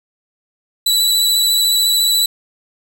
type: tone with vibrato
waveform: sawtooth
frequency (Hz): 3951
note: B7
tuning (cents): 0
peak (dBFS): -9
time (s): 0.86-2.26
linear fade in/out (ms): 5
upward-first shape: sine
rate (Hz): 14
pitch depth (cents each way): 16
effects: none